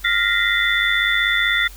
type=tone cluster; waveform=sine; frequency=1397 / 1859 / 1955 / 2060 / 3515 Hz; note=F6 / A#6 / B6 / C7 / A7; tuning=0 / -5 / -18 / -28 / -2 cents; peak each=-22 dBFS; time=0.04-1.68 s; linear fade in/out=10 ms; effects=added 47 Hz sine -37 dBFS peak until 1.76 s + white hiss -44 dBFS RMS until 1.76 s